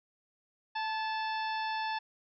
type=harmonic tone with a mistuned harmonic; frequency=880 Hz; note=A5; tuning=in tune; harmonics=1 / 2 / 3 / 4 / 5 / 6; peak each=-33 / -39 / -43 / -45 / -47 / -49 dBFS; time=0.75-1.99 s; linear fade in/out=10 ms; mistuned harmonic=2; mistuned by=-34 cents; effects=none